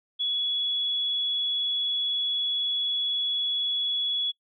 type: tone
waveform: sine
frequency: 3381 Hz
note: G#7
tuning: 30 cents sharp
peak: -24 dBFS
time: 0.19-4.32 s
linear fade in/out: 20 ms
effects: noise-tail reverb RT60 0.1 s tail -23 dB re dry